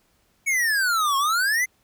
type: exponential two-way sweep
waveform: square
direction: down then up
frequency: 2254 to 1075 to 2102 Hz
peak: -20 dBFS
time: 0.46-1.66 s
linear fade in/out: 20 ms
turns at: 1.17 s
effects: pink hiss -65 dBFS RMS until 1.83 s